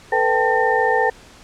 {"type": "tone cluster", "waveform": "sine", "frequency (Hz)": [445.4, 500, 784, 881, 1813], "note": ["A4", "B4", "G5", "A5", "A#6"], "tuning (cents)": [21, 21, 0, 2, -49], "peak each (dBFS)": -21, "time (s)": [0.12, 1.1], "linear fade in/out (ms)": 5, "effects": ["pink hiss -45 dBFS RMS until 1.43 s", "low-pass 8000 Hz 12 dB/octave"]}